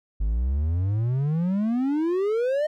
triangle exponential sweep, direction up, 49 to 622.3 Hz, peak -19 dBFS, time 0.2-2.67 s, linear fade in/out 10 ms, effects none

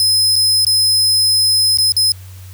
sawtooth tone with dropouts, 5100 Hz, D#8, 42 cents sharp, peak -8 dBFS, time 0-2.12 s, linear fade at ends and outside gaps 1 ms, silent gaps 0.357-0.362 / 0.649-0.667 / 1.773-1.785 / 1.921-1.966 s, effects added 93 Hz sine -32 dBFS peak until 2.53 s + white hiss -44 dBFS RMS until 2.53 s

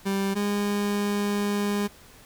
30% pulse tone pair in turn, 196.1 / 204.3 Hz, G3 / G#3, +1 / -28 cents, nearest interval minor second, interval 71 cents, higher second, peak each -21 dBFS, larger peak neither, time 0.05-0.35 / 0.35-1.88 s, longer second, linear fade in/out 20 ms, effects pink hiss -51 dBFS RMS until 2.25 s

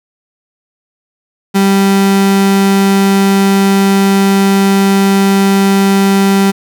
35% pulse tone, 196 Hz, G3, in tune, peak -5 dBFS, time 1.54-6.52 s, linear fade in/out 20 ms, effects none

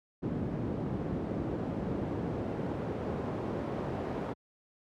brown noise with band-pass filter sweep, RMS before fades -34 dBFS, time 0.22-4.34 s, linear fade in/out 20 ms, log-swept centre 250 to 550 Hz, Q 0.72, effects high-pass 80 Hz 12 dB/octave

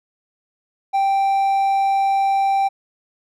triangle tone, 784 Hz, G5, in tune, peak -13 dBFS, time 0.93-2.69 s, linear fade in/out 20 ms, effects none

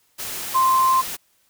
sine tone in noise, 1046 Hz, C6, 1 cent flat, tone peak -14 dBFS, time 0.54-1.02 s, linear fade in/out 20 ms, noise white, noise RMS -30 dBFS, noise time 0.18-1.17 s, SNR +13 dB, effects white hiss -63 dBFS RMS until 1.49 s

